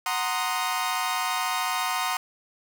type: chord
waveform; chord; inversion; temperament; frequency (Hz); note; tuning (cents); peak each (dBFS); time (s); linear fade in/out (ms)
sawtooth; C half-diminished seventh; second; equal; 740 / 932.3 / 1046.5 / 1244.5; Gb5 / Bb5 / C6 / Eb6; 0 / 0 / 0 / 0; -27; 0.06-2.17; 2
effects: none